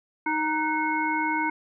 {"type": "harmonic tone with a mistuned harmonic", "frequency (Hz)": 311.1, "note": "D#4", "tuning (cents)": 0, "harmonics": [1, 3, 5, 7], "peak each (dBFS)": [-29, -26, -31, -30], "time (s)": [0.26, 1.5], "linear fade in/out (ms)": 5, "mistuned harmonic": 5, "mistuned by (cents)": -64, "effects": []}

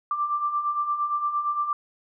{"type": "beating tone pair", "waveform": "sine", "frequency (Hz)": [1172, 1180.7], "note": ["D6", "D6"], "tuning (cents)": [-4, 9], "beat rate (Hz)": 8.7, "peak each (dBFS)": [-31, -24], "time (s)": [0.11, 1.73], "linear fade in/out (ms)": 2, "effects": []}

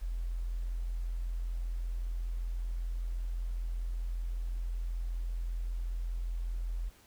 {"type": "tone", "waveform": "sine", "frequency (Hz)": 42.6, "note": "F1", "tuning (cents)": -42, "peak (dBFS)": -32, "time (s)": [0.01, 6.9], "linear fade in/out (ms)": 20, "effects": ["pink hiss -61 dBFS RMS until 7.06 s"]}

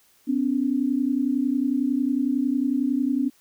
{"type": "tone pair together", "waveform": "sine", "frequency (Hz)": [253, 284], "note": ["B3", "C#4"], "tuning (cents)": [42, 42], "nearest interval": "major second", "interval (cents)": 200, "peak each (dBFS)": -23, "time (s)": [0.27, 3.3], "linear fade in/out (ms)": 20, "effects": ["white hiss -60 dBFS RMS until 3.4 s"]}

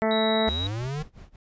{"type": "harmonic tone", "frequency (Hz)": 220, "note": "A3", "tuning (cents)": 0, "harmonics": [1, 2, 3, 4, 5, 6, 7, 8, 9, 10], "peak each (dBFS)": [-26, -27, -25, -31, -39, -35, -43, -39, -35, -44], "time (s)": [0.02, 0.49], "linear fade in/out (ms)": 0}
{"type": "tone", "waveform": "sine", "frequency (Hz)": 3839, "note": "B7", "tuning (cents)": -50, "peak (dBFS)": -28, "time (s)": [0.11, 0.67], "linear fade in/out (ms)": 2}
{"type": "linear sweep", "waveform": "square", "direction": "up", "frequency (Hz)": [66.4, 156.4], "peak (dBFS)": -29, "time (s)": [0.47, 1.03], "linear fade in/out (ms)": 10}
{"type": "noise with tremolo", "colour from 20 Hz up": "brown", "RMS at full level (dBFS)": -41, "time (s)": [0.6, 1.36], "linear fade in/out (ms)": 2, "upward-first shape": "sine", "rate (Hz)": 5.3, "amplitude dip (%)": 95}
{"effects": ["resampled to 16000 Hz"]}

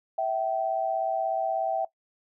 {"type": "tone pair together", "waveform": "sine", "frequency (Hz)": [654.4, 771], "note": ["E5", "G5"], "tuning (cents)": [-13, -29], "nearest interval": "minor third", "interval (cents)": 284, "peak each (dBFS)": -27, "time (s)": [0.18, 1.85], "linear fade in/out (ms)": 5, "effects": ["noise-tail reverb RT60 0.1 s tail -18 dB re dry"]}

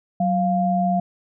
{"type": "tone pair together", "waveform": "sine", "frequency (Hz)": [186.46, 698.5], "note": ["F#3", "F5"], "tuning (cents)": [14, 0], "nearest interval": "octave + major seventh", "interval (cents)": 2286, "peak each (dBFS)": -20, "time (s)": [0.2, 1], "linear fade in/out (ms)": 5, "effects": []}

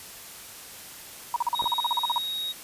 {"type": "tone bursts", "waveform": "sine", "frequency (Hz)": 956, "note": "A#5", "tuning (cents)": 43, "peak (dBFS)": -21, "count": 14, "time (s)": [1.34, 2.181], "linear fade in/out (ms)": 2, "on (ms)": 22, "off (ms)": 41}
{"type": "tone", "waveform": "triangle", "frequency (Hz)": 3776, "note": "A#7", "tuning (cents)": 22, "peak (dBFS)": -27, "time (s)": [1.54, 2.53], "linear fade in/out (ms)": 20}
{"type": "clicks", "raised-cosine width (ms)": 1, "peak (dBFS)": -23, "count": 2, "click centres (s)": [1.623, 1.642]}
{"effects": ["white hiss -43 dBFS RMS until 2.63 s", "resampled to 32000 Hz"]}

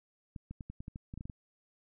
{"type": "clicks", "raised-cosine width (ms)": 5, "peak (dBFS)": -30, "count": 12, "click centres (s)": [0.362, 0.51, 0.608, 0.7, 0.805, 0.881, 0.959, 1.139, 1.176, 1.209, 1.255, 1.298], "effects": []}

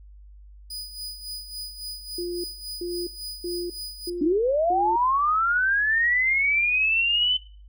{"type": "tone with tremolo", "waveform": "sawtooth", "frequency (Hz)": 4965, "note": "D#8", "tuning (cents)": -5, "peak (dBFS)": -29, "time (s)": [0.7, 4.1], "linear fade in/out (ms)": 5, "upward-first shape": "sine", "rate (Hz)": 3.6, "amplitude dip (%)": 65}
{"type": "tone bursts", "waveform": "sine", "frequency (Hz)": 351, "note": "F4", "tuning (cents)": 9, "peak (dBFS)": -27, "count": 5, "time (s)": [2.18, 4.96], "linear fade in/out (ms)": 5, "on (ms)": 260, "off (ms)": 370}
{"type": "linear sweep", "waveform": "sine", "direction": "up", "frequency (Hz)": [277.2, 3040], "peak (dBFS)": -19, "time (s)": [4.21, 7.37], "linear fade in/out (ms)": 5}
{"effects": ["noise-tail reverb RT60 0.4 s tail -18 dB re dry", "added 50 Hz sine -44 dBFS peak until 7.68 s"]}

